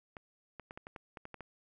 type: clicks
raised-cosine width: 0.5 ms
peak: -30 dBFS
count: 10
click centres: 0.168 / 0.597 / 0.709 / 0.775 / 0.869 / 0.962 / 1.172 / 1.254 / 1.343 / 1.407 s
effects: none